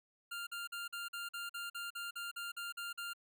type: tone bursts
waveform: 25% pulse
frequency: 1396.9 Hz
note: F6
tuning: in tune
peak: -37 dBFS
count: 14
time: 0.31-3.135 s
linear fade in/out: 10 ms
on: 160 ms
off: 45 ms
effects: none